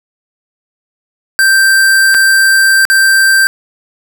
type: tone with dropouts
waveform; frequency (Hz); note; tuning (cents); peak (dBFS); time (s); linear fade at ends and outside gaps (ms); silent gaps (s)
square; 1568; G6; 0; -6; 1.39-3.47; 0; 2.143-2.147 / 2.852-2.9
effects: none